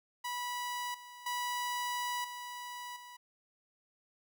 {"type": "tone with level steps", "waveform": "sawtooth", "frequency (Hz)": 979, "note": "B5", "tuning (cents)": -15, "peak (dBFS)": [-32, -45, -30, -38, -45], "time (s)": [0.24, 3.17], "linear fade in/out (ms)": 10, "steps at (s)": [0.94, 1.26, 2.24, 2.96], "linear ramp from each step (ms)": 5, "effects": []}